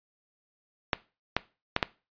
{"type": "clicks", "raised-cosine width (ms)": 0.3, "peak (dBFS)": -7, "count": 4, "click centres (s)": [0.932, 1.366, 1.764, 1.828], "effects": ["noise-tail reverb RT60 0.3 s tail -19 dB re dry", "resampled to 11025 Hz"]}